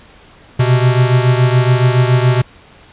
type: beating tone pair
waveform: square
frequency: 123.47 / 130.57 Hz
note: B2 / C3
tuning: 0 / -3 cents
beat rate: 7.1 Hz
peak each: -11 / -15 dBFS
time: 0.59-2.42 s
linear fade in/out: 10 ms
effects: pink hiss -43 dBFS RMS until 2.92 s + resampled to 8000 Hz